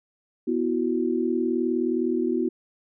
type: chord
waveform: sine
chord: B suspended fourth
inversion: none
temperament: equal with one note detuned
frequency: 246.9 / 329.6 / 368.9 Hz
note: B3 / E4 / F#4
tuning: 0 / 0 / -5 cents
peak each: -26 dBFS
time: 0.47-2.49 s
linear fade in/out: 10 ms
effects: none